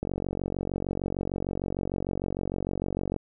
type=click train; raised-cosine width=2 ms; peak=-16 dBFS; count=147; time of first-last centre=0.03-3.163 s; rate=46.6 Hz; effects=none